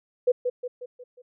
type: tone with echo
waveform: sine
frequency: 495.5 Hz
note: B4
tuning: 6 cents sharp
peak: -16 dBFS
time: 0.27-0.32 s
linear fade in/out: 10 ms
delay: 180 ms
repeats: 5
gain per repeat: -6 dB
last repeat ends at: 1.22 s
effects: none